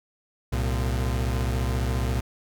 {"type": "tone pair together", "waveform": "40% pulse", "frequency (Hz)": [64.2, 113.76], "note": ["C2", "A#2"], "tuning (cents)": [-32, -42], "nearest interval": "minor seventh", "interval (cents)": 990, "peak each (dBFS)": [-24, -27], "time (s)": [0.52, 2.21], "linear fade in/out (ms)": 10, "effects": []}